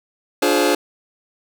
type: chord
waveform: sawtooth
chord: D half-diminished seventh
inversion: none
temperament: just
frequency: 293.7 / 352.4 / 422.9 / 528.6 Hz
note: D4 / F4 / Ab4 / C5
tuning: 0 / +16 / +31 / +18 cents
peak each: -16 dBFS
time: 0.42-0.75 s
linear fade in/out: 5 ms
effects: none